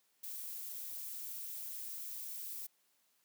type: noise with amplitude modulation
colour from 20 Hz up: violet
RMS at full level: -42 dBFS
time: 0.23-2.67 s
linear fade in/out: 10 ms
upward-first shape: sine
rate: 275 Hz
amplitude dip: 50%
effects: white hiss -75 dBFS RMS until 3.24 s + high-pass 150 Hz 12 dB/octave